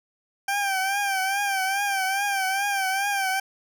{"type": "tone with vibrato", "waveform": "20% pulse", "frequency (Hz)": 784, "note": "G5", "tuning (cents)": 0, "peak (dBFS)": -18, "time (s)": [0.48, 3.4], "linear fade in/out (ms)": 5, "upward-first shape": "triangle", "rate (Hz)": 2.4, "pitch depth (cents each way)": 76, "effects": []}